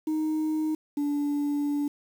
sine tone pair in turn, 311.1 / 289.6 Hz, D#4 / D4, 0 / -24 cents, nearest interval minor second, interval 124 cents, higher first, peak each -22 dBFS, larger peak neither, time 0.07-0.75 / 0.97-1.88 s, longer second, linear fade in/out 5 ms, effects tanh soft clip ceiling -23 dBFS + 8-bit

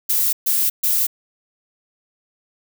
violet noise bursts, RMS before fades -18 dBFS, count 3, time 0.09-1.07 s, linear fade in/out 10 ms, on 240 ms, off 130 ms, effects none

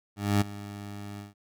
20% pulse tone with ADSR envelope, 101.9 Hz, G#2, 32 cents flat, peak -15 dBFS, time 0.16-1.34 s, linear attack 250 ms, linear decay 17 ms, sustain -18 dB, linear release 150 ms, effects none

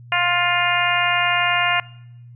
harmonic tone, 351.7 Hz, F4, 12 cents sharp, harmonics 2 / 3 / 4 / 5 / 6 / 7 / 8, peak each -24 / -24 / -24 / -24 / -24 / -24 / -24 dBFS, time 0.12-1.8 s, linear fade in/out 2 ms, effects noise-tail reverb RT60 0.8 s tail -22 dB re dry + added 120 Hz sine -39 dBFS peak until 2.35 s

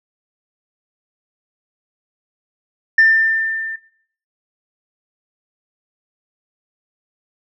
sine tone with level ramp, 1791 Hz, A6, 30 cents sharp, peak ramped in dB -5 to -23 dBFS, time 2.98-3.76 s, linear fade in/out 5 ms, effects noise-tail reverb RT60 0.6 s tail -20 dB re dry + tanh soft clip ceiling -4 dBFS

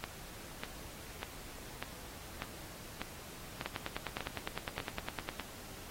two click trains, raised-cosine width 0.3 ms, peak -21 / -20 dBFS, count 10 / 17, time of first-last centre 0.04-5.397 / 3.66-5.289 s, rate 1.68 / 9.82 Hz, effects pink hiss -50 dBFS RMS until 5.9 s + AAC 48 kbps

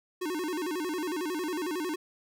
square tone with vibrato, 333.3 Hz, E4, 19 cents sharp, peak -31 dBFS, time 0.21-1.96 s, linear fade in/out 10 ms, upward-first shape square, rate 11 Hz, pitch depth 160 cents each way, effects none

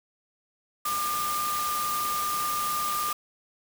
sine tone in noise, 1200 Hz, D6, 37 cents sharp, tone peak -27 dBFS, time 0.85-3.13 s, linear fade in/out 5 ms, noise white, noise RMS -33 dBFS, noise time 0.85-3.13 s, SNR +3 dB, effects none

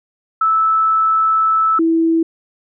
sine tone pair in turn, 1311 / 327.8 Hz, E6 / E4, -10 / -10 cents, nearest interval 2 octaves, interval 2400 cents, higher first, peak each -11 dBFS, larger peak neither, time 0.41-1.79 / 1.79-2.23 s, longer first, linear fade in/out 5 ms, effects none

